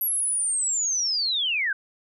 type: linear sweep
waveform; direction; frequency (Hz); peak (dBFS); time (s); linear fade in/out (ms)
sine; down; 11670 to 1500; -22; 0.01-1.73; 5
effects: none